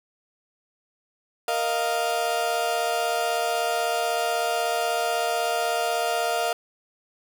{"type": "chord", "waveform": "35% pulse", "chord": "Bb suspended fourth", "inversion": "none", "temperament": "equal", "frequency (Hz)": [466.2, 622.3, 698.5], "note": ["Bb4", "Eb5", "F5"], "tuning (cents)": [0, 0, 0], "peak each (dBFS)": [-28, -28, -23], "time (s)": [1.48, 6.53], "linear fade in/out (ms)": 2, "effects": []}